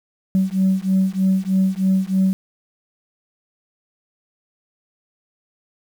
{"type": "beating tone pair", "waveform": "sine", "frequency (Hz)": [188.4, 191.6], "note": ["F#3", "G3"], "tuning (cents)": [32, -39], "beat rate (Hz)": 3.2, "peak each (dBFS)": -17, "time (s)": [0.35, 2.33], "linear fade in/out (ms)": 0, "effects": ["tanh soft clip ceiling -10 dBFS", "7-bit"]}